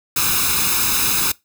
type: noise with comb filter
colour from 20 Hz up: white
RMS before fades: -18 dBFS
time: 0.16-1.32 s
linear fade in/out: 5 ms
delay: 0.78 ms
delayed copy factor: +0.75
effects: noise-tail reverb RT60 0.2 s tail -22 dB re dry